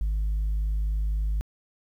sine tone, 51.91 Hz, G#1, in tune, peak -21 dBFS, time 0.01-1.41 s, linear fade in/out 0 ms, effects tanh soft clip ceiling -22 dBFS + 10-bit

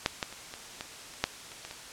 clicks, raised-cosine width 0.2 ms, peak -7 / -12 / -26 / -23 / -18 / -30 / -7 / -27 / -23 / -23 dBFS, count 10, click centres 0.061 / 0.228 / 0.326 / 0.539 / 0.809 / 1.138 / 1.24 / 1.518 / 1.65 / 1.711 s, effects white hiss -45 dBFS RMS until 1.92 s + low-pass 8000 Hz 12 dB/octave

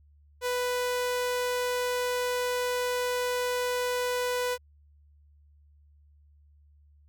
sawtooth tone, 495 Hz, B4, 4 cents sharp, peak -23 dBFS, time 0.41-4.58 s, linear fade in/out 50 ms, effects added 73 Hz sine -56 dBFS peak until 7.08 s

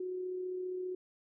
sine tone with amplitude modulation, 366.9 Hz, F#4, 15 cents flat, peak -34 dBFS, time 0-0.95 s, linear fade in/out 5 ms, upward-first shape sine, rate 35 Hz, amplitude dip 30%, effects none

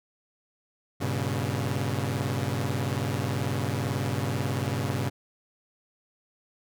sawtooth tone cluster, 98.8 / 121.1 / 139.3 Hz, G2 / B2 / C#3, +14 / -34 / +9 cents, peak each -27 / -27 / -27 dBFS, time 1-5.1 s, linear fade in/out 20 ms, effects none

